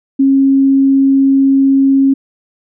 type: tone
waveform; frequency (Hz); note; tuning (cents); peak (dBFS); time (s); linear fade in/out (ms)
sine; 271.6; C#4; -35; -6; 0.19-2.14; 10
effects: none

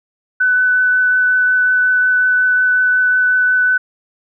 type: tone with vibrato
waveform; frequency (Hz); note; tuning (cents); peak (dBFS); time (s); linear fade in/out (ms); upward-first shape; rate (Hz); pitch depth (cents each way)
sine; 1500; F#6; +23; -10; 0.4-3.78; 10; triangle; 5.5; 10
effects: none

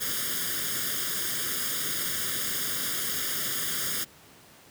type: noise with comb filter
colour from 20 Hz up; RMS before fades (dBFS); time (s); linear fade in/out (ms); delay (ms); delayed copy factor
white; -30; 0-4.05; 20; 0.59; +0.9
effects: pink hiss -53 dBFS RMS until 4.7 s + high-pass 100 Hz 12 dB/octave

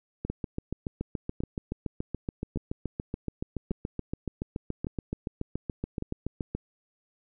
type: two click trains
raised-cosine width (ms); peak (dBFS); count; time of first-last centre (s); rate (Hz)
3; -19 / -18; 6 / 45; 0.25-6.024 / 0.3-6.55; 0.866 / 7.04
effects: none

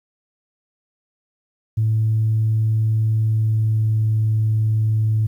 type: tone with pitch glide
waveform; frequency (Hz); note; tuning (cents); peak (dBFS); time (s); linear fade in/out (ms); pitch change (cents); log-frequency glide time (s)
sine; 110 to 109.24; A2 to A2; 0 to -12; -14; 1.77-5.27; 10; -12; 3.19-4.1
effects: tanh soft clip ceiling -11 dBFS + 9-bit

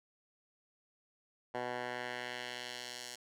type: tone with band-pass filter sweep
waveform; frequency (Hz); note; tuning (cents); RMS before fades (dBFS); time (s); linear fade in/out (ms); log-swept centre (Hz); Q
10% pulse; 123.2; B2; -4; -42; 1.54-3.16; 10; 940 to 6200; 1
effects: none

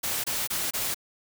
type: noise bursts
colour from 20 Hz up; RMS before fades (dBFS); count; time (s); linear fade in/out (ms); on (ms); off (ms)
white; -29; 4; 0.03-0.945; 10; 210; 25
effects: none

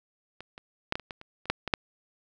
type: clicks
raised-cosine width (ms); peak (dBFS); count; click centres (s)
0.3; -25 / -27 / -10 / -14 / -28 / -21 / -29 / -29 / -8 / -16 / -6; 11; 0.406 / 0.579 / 0.924 / 0.955 / 0.997 / 1.108 / 1.214 / 1.456 / 1.5 / 1.677 / 1.738
effects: none

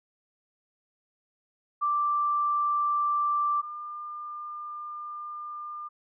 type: tone pair in turn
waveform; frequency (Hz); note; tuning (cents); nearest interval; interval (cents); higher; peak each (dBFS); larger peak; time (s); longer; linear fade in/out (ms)
sine; 1174.7 / 1200.8; D6 / D6; 0 / +38; unison; 38; second; -23 / -35; first; 1.81-3.62 / 3.62-5.89; second; 20
effects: none

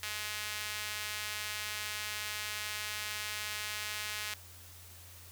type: tone with high-pass filter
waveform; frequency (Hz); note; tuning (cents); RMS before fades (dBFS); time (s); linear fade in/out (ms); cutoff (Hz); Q
sawtooth; 211.2; G#3; +29; -39; 0.03-4.34; 0; 2100; 0.97
effects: added 88 Hz sine -54 dBFS peak until 5.31 s + white hiss -54 dBFS RMS until 5.31 s

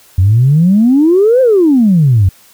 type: exponential two-way sweep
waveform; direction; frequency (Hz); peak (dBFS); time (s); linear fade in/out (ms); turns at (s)
sine; up then down; 88.2 to 534 to 88.2; -4; 0.18-2.29; 5; 1.41
effects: tanh soft clip ceiling 0 dBFS + white hiss -44 dBFS RMS until 2.53 s

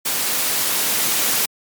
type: noise with level ramp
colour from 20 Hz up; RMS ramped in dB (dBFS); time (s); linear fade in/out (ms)
white; -21 to -18; 0.05-1.46; 10
effects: high-pass 150 Hz 12 dB/octave + MP3 96 kbps

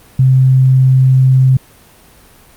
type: tone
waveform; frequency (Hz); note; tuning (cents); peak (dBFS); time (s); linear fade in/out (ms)
sine; 130.81; C3; 0; -5; 0.19-1.57; 5
effects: pink hiss -43 dBFS RMS until 2.56 s + Opus 32 kbps

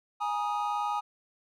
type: chord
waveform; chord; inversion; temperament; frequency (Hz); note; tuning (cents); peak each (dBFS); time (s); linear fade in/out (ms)
triangle; Ab suspended second; none; equal with one note detuned; 830.6 / 950.3 / 1244.5; Ab5 / Bb5 / Eb6; 0 / +33 / 0; -29 / -33 / -31; 0.2-1.01; 20
effects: none

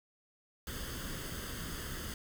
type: noise with comb filter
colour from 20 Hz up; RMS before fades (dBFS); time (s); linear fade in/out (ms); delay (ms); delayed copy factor
pink; -41; 0.67-2.14; 2; 0.62; +0.65
effects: none

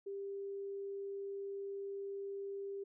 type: tone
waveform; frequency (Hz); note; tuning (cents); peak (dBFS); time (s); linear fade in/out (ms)
sine; 396.4; G4; +19; -40; 0.06-2.84; 10
effects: none

